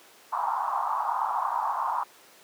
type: band-pass noise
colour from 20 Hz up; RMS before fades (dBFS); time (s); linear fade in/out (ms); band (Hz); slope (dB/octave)
white; -28; 0.32-2.04; 10; 810 to 1100; 48
effects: pink hiss -53 dBFS RMS until 2.43 s + high-pass 400 Hz 12 dB/octave